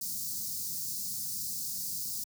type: band-stop noise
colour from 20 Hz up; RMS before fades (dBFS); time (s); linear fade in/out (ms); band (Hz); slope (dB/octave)
white; -36; 0.01-2.24; 5; 230 to 4500; 48
effects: high-pass 100 Hz 12 dB/octave